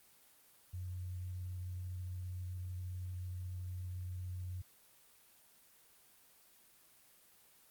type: tone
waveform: sine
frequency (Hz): 90.7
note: F#2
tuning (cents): -34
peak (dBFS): -40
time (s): 0.73-4.62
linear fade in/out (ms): 10
effects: white hiss -65 dBFS RMS until 7.7 s + Opus 24 kbps